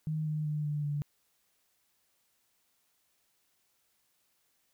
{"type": "tone with pitch steps", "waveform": "sine", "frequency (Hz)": [155.56, 153.06, 150.61, 148.19, 145.81], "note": ["D#3", "D#3", "D3", "D3", "D3"], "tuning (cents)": [0, -28, 44, 16, -12], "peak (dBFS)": -30, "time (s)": [0.07, 1.02], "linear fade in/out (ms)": 0, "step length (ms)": 190, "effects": ["white hiss -74 dBFS RMS until 4.73 s"]}